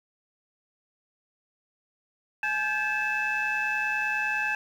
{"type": "tone cluster", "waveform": "sine", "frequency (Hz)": [845, 1581, 1711, 2620], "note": ["G#5", "G6", "A6", "E7"], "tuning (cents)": [30, 14, -49, -11], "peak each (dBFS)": [-32, -29, -30, -28], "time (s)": [2.43, 4.55], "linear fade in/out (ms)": 2, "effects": ["tanh soft clip ceiling -19 dBFS", "9-bit"]}